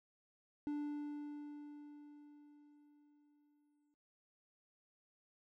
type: tone with exponential decay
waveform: triangle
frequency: 293.7 Hz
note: D4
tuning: in tune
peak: -34 dBFS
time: 0.67-3.94 s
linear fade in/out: 0 ms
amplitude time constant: 710 ms
effects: noise-tail reverb RT60 0.4 s tail -20 dB re dry